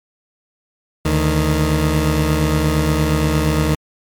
20% pulse tone pair together, 73.42 / 155.43 Hz, D2 / D#3, 0 / -1 cents, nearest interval octave + minor second, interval 1299 cents, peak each -12 dBFS, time 1.05-3.75 s, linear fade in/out 5 ms, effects MP3 96 kbps

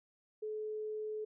sine tone, 429.4 Hz, A4, 42 cents flat, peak -37 dBFS, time 0.42-1.25 s, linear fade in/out 10 ms, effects none

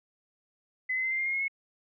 sine tone with pitch steps, 2023 / 2045 / 2068 / 2091 / 2114 / 2137 / 2161 / 2185 Hz, B6 / C7 / C7 / C7 / C7 / C7 / C#7 / C#7, +41 / -40 / -21 / -2 / +17 / +36 / -45 / -26 cents, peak -27 dBFS, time 0.89-1.482 s, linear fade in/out 10 ms, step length 74 ms, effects none

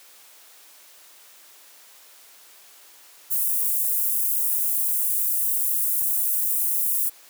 white high-pass noise, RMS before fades -23 dBFS, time 3.3-7.1 s, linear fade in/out 20 ms, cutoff 10000 Hz, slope 24 dB/octave, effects white hiss -50 dBFS RMS until 7.29 s + high-pass 400 Hz 12 dB/octave

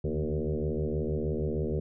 sine tone with frequency modulation, 150 Hz, D3, 37 cents sharp, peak -27 dBFS, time 0.04-1.8 s, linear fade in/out 5 ms, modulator 76.6 Hz, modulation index 4.6, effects none

